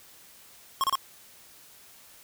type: tone bursts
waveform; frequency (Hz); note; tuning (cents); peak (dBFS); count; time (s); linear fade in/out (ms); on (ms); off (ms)
square; 1082; C#6; -42; -23; 3; 0.81-0.954; 0; 28; 30
effects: white hiss -53 dBFS RMS until 2.23 s